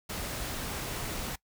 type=noise; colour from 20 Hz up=pink; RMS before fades=-36 dBFS; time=0.09-1.36 s; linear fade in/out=10 ms; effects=noise-tail reverb RT60 0.1 s tail -22 dB re dry